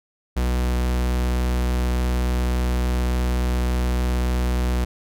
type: tone with vibrato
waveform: 45% pulse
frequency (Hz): 61.74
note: B1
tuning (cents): 0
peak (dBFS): -19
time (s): 0.36-4.85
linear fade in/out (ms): 10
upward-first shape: triangle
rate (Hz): 19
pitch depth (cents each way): 10
effects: none